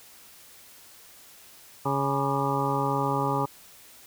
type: harmonic tone with a mistuned harmonic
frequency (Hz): 138.59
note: C#3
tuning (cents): 0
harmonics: 1 / 2 / 3 / 4 / 6 / 7 / 8 / 9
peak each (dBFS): -30 / -32 / -32 / -34 / -30 / -31 / -36 / -32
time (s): 1.85-3.46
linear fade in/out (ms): 10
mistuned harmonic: 9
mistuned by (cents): -65
effects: white hiss -51 dBFS RMS until 4.06 s